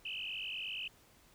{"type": "tone with frequency modulation", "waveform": "sine", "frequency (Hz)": 2794, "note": "F7", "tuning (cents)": 0, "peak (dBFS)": -38, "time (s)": [0.05, 0.88], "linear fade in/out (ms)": 5, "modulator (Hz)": 48.3, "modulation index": 5.7, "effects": ["pink hiss -64 dBFS RMS until 1.34 s"]}